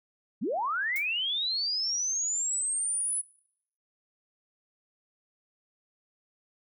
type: linear sweep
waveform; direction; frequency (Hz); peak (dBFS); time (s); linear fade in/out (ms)
sine; up; 155.56 to 10260; -27; 0.41-3.22; 20
type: noise with exponential decay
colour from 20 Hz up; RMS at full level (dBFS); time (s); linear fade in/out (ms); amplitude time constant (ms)
violet; -35; 0.96-1.08; 0; 26
effects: noise-tail reverb RT60 0.7 s tail -22 dB re dry